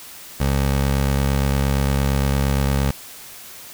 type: tone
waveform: 20% pulse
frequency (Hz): 68.7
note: C#2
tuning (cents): -15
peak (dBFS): -12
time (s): 0.4-2.91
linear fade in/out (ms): 5
effects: white hiss -39 dBFS RMS until 3.73 s